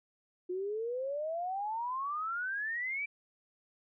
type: exponential sweep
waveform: sine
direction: up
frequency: 354.9 to 2349 Hz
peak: -33 dBFS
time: 0.49-3.06 s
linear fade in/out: 10 ms
effects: none